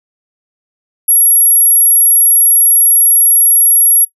sine tone, 11260 Hz, F9, 13 cents sharp, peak -4 dBFS, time 1.08-4.05 s, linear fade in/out 10 ms, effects noise-tail reverb RT60 0.1 s tail -19 dB re dry + tanh soft clip ceiling -1 dBFS

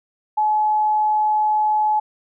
sine tone, 853 Hz, G#5, 46 cents sharp, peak -15 dBFS, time 0.37-2 s, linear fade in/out 10 ms, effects none

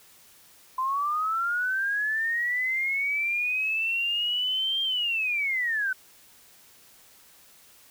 sine linear two-way sweep, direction up then down, 1023 to 3195 to 1492 Hz, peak -24 dBFS, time 0.78-5.93 s, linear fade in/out 5 ms, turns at 4.82 s, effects white hiss -55 dBFS RMS until 7.9 s

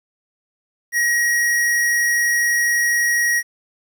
square tone, 1896 Hz, A#6, 29 cents sharp, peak -16 dBFS, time 0.92-3.43 s, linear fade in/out 50 ms, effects 9-bit

